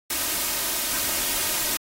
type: noise with comb filter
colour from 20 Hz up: white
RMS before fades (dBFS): -25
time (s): 0.1-1.77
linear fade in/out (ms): 5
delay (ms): 3.2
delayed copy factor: +0.5
effects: AAC 48 kbps